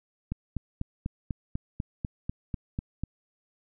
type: click train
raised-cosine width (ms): 5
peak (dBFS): -18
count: 12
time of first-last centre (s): 0.32-3.036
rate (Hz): 4.05
effects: none